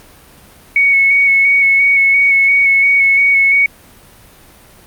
sine tone with vibrato, 2217 Hz, C#7, in tune, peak -7 dBFS, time 0.76-3.66 s, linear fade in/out 2 ms, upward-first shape square, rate 2.9 Hz, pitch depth 15 cents each way, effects pink hiss -42 dBFS RMS until 4.86 s + Opus 48 kbps

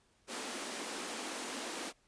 pink high-pass noise, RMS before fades -41 dBFS, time 0.27-1.93 s, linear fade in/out 50 ms, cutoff 220 Hz, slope 48 dB/octave, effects pink hiss -71 dBFS RMS until 2.07 s + resampled to 22050 Hz

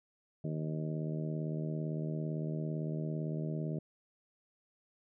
harmonic tone, 77.78 Hz, D#2, in tune, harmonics 2 / 3 / 4 / 5 / 6 / 7 / 8, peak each -35 / -43 / -44 / -45 / -51 / -52 / -47 dBFS, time 0.44-3.79 s, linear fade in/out 5 ms, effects none

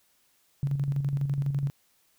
sine tone with tremolo, 140 Hz, C#3, 18 cents sharp, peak -23 dBFS, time 0.63-1.7 s, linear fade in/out 0 ms, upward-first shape square, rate 12 Hz, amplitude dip 50%, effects white hiss -67 dBFS RMS until 2.18 s

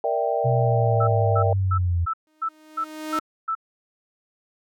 sine chord, E half-diminished seventh, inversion second, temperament equal, 466.2 / 587.3 / 659.3 / 784 Hz, Bb4 / D5 / E5 / G5, 0 / 0 / 0 / 0 cents, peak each -26 dBFS, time 0.04-1.53 s, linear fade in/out 2 ms
sine linear sweep, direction down, 126.9 to 83.8 Hz, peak -19 dBFS, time 0.44-2.06 s, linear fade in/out 20 ms
sine tone bursts, 1318.5 Hz, E6, in tune, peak -22 dBFS, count 8, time 1-3.552 s, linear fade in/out 10 ms, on 74 ms, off 280 ms
sawtooth tone with exponential growth, 310 Hz, D#4, 6 cents flat, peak -21 dBFS, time 2.27-3.19 s, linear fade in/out 1 ms, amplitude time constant 200 ms
effects none

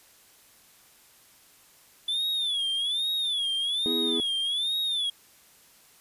triangle tone with vibrato, 3464 Hz, A7, 28 cents flat, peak -24 dBFS, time 2.08-5.1 s, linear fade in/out 5 ms, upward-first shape sine, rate 1.2 Hz, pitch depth 150 cents each way
triangle chord, E major, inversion second, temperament equal, 246.9 / 329.6 / 415.3 Hz, B3 / E4 / G#4, 0 / 0 / 0 cents, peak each -30 dBFS, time 3.86-4.2 s, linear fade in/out 0 ms
effects white hiss -57 dBFS RMS until 6 s + resampled to 32000 Hz

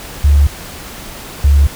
sine tone pair in turn, 71.7 / 70.88 Hz, D2 / C#2, -41 / +39 cents, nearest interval unison, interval 20 cents, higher first, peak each -5 dBFS, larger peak neither, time 0.24-0.47 / 1.44-1.67 s, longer neither, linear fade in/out 5 ms, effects pink hiss -30 dBFS RMS until 1.75 s

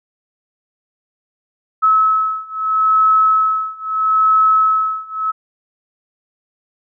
sine beating tone pair, 1293 / 1293.77 Hz, E6 / E6, -34 / -33 cents, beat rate 0.77 Hz, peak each -15 / -14 dBFS, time 1.82-5.32 s, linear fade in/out 20 ms, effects none

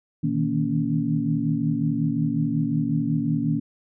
sine tone cluster, 119.9 / 154 / 159.5 / 232.3 / 281.4 Hz, A#2 / D#3 / D#3 / A#3 / C#4, +49 / -17 / +43 / -6 / +26 cents, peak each -32 / -28 / -26 / -26 / -26 dBFS, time 0.23-3.6 s, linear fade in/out 10 ms, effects none

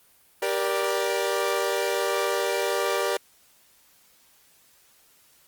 sawtooth chord, G minor, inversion none, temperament equal with one note detuned, 392 / 474.3 / 587.3 Hz, G4 / Bb4 / D5, 0 / +30 / 0 cents, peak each -24 dBFS, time 0.42-3.17 s, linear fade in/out 5 ms, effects white hiss -59 dBFS RMS until 5.47 s + Opus 32 kbps

